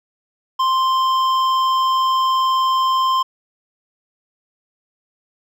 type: tone with hard clipping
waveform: sine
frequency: 1046.5 Hz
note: C6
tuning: in tune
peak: -16 dBFS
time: 0.59-3.23 s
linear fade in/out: 10 ms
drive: 9 dB
effects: none